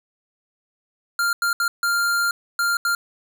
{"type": "tone bursts at uneven times", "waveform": "square", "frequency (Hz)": 1396, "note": "F6", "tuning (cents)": -1, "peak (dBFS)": -19, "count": 6, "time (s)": [[1.19, 1.33], [1.42, 1.53], [1.6, 1.68], [1.83, 2.31], [2.59, 2.77], [2.85, 2.95]], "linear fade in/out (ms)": 2, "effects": []}